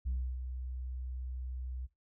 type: tone with ADSR envelope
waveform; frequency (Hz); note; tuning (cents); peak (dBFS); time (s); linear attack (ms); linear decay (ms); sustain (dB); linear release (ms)
sine; 63.3; B1; +43; -29; 0.05-1.87; 20; 300; -8; 24
effects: noise-tail reverb RT60 0.2 s tail -19 dB re dry + tanh soft clip ceiling -29 dBFS